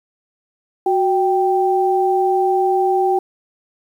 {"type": "tone pair together", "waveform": "sine", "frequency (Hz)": [370, 782.8], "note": ["F#4", "G5"], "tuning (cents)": [0, -3], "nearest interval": "octave + minor second", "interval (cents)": 1297, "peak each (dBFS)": -16, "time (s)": [0.86, 3.19], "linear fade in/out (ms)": 5, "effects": ["8-bit"]}